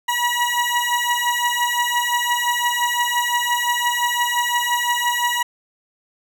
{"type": "beating tone pair", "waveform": "20% pulse", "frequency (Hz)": [962, 967.8], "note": ["B5", "B5"], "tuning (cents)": [-46, -35], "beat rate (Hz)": 5.8, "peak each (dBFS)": -16, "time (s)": [0.08, 5.43], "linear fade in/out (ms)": 10, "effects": []}